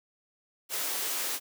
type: high-pass noise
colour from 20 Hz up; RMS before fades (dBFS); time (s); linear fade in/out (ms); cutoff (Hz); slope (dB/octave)
white; -32; 0.69-1.4; 50; 270; 24
effects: none